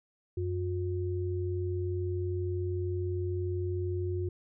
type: tone pair together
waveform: sine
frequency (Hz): 92.22 / 359.2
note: F#2 / F4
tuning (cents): -5 / +49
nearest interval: 2 octaves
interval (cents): 2354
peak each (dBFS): -31 / -34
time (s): 0.37-4.29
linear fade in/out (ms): 5
effects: none